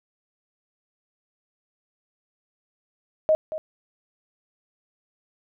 sine tone with echo, 626 Hz, D#5, 10 cents sharp, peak -15 dBFS, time 3.29-3.35 s, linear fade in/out 0 ms, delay 230 ms, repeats 1, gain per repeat -12 dB, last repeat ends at 3.58 s, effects none

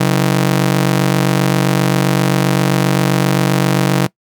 sawtooth ring-modulated tone, 157.4 Hz, D#3, 20 cents sharp, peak -4 dBFS, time 0-4.07 s, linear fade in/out 10 ms, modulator 23.8 Hz, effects noise-tail reverb RT60 0.1 s tail -22 dB re dry

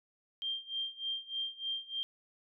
sine tone with tremolo, 3179 Hz, G7, 24 cents sharp, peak -32 dBFS, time 0.42-2.03 s, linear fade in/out 0 ms, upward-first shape sine, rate 3.3 Hz, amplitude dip 90%, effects none

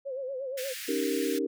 sine tone with vibrato, 530 Hz, C5, 22 cents sharp, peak -32 dBFS, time 0.05-0.74 s, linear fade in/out 20 ms, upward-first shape sine, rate 8.5 Hz, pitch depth 90 cents each way
pink high-pass noise, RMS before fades -39 dBFS, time 0.57-1.39 s, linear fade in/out 10 ms, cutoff 1600 Hz, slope 48 dB/octave
sine chord, Eb dominant seventh, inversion third, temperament equal, 277.2 / 311.1 / 392 / 466.2 Hz, Db4 / Eb4 / G4 / Bb4, 0 / 0 / 0 / 0 cents, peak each -32 dBFS, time 0.88-1.47 s, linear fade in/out 10 ms
effects none

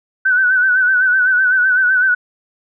sine tone with vibrato, 1506 Hz, F#6, 30 cents sharp, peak -10 dBFS, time 0.25-2.15 s, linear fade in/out 10 ms, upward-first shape sine, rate 7.9 Hz, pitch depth 58 cents each way, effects none

